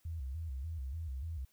sine tone with vibrato, 73.42 Hz, D2, in tune, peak -37 dBFS, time 0.05-1.45 s, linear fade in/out 5 ms, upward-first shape square, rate 3.4 Hz, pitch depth 190 cents each way, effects white hiss -72 dBFS RMS until 1.52 s

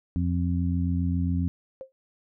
harmonic tone, 87.4 Hz, F2, 2 cents sharp, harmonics 1 / 2 / 3, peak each -25 / -28 / -30 dBFS, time 0.16-1.48 s, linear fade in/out 0 ms
sine tone with exponential decay, 528 Hz, C5, 16 cents sharp, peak -31 dBFS, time 1.81-1.92 s, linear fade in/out 0 ms, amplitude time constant 22 ms
effects none

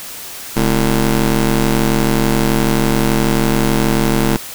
20% pulse ring-modulated tone, 118.5 Hz, A#2, 29 cents sharp, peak -4 dBFS, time 0.56-4.37 s, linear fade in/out 10 ms, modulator 95.1 Hz, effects white hiss -30 dBFS RMS until 4.54 s

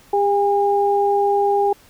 sine tone pair together, 402.2 / 811 Hz, G4 / G#5, +44 / -41 cents, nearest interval octave, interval 1215 cents, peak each -17 dBFS, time 0.13-1.73 s, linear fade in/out 5 ms, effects pink hiss -50 dBFS RMS until 1.89 s

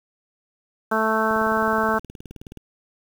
harmonic tone, 220 Hz, A3, in tune, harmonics 1 / 2 / 3 / 4 / 5 / 6 / 7, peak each -26 / -26 / -26 / -26 / -26 / -26 / -26 dBFS, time 0.91-1.99 s, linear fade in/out 10 ms
click train, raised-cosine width 3 ms, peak -26 dBFS, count 25, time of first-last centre 1.31-2.573 s, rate 19 Hz
effects 7-bit

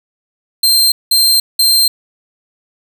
sawtooth tone bursts, 4159 Hz, C8, 11 cents flat, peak -5 dBFS, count 3, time 0.63-1.88 s, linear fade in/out 5 ms, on 290 ms, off 190 ms, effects 7-bit

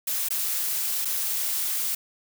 blue noise with dropouts, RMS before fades -27 dBFS, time 0.07-1.95 s, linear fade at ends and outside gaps 5 ms, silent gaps 0.287-0.304 / 1.049-1.053 s, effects none

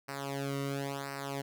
sawtooth tone with flanger, 138.9 Hz, C#3, 4 cents sharp, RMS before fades -37 dBFS, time 0.08-1.42 s, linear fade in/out 10 ms, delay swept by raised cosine 0.29 to 1.21 ms, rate 0.96 Hz, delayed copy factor -0.9, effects none

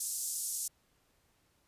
white band-pass noise, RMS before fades -37 dBFS, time 0-0.68 s, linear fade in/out 5 ms, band 6200 to 11000 Hz, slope 24 dB/octave, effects pink hiss -72 dBFS RMS until 1.67 s + resampled to 32000 Hz

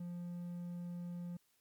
triangle tone, 174.8 Hz, F3, 2 cents sharp, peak -39 dBFS, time 0-1.37 s, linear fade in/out 5 ms, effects white hiss -75 dBFS RMS until 1.6 s + MP3 96 kbps

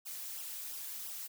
blue noise with flanger, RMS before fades -43 dBFS, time 0.05-1.28 s, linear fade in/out 20 ms, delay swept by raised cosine 0.44 to 4.54 ms, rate 2.9 Hz, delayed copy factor -1, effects none

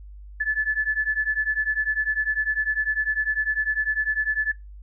sine beating tone pair, 1726 / 1736 Hz, A6 / A6, -34 / -24 cents, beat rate 10 Hz, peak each -24 dBFS, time 0.4-4.52 s, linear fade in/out 10 ms, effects noise-tail reverb RT60 0.2 s tail -20 dB re dry + added 50 Hz sine -39 dBFS peak until 4.82 s

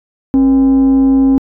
sine tone with frequency modulation, 268.8 Hz, C4, 47 cents sharp, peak -4 dBFS, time 0.34-1.38 s, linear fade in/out 0 ms, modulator 216 Hz, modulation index 0.22, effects tanh soft clip ceiling -5 dBFS

